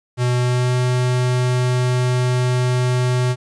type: tone with pitch glide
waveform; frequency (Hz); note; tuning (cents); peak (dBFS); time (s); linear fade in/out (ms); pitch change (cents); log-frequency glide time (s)
square; 123.7 to 125.28; B2 to B2; +3 to +25; -16; 0.17-3.36; 50; +22; 0.38-0.76
effects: resampled to 22050 Hz + 9-bit